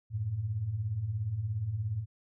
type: beating tone pair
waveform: sine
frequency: 92.5 / 109.5 Hz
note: F#2 / A2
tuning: 0 / -8 cents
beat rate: 17 Hz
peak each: -38 / -31 dBFS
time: 0.1-2.06 s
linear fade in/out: 50 ms
effects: none